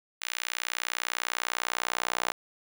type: tone with high-pass filter sweep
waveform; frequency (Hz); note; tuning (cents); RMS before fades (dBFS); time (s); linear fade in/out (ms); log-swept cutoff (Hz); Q
sawtooth; 60; B1; -49; -33; 0.21-2.32; 5; 2100 to 890; 1
effects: none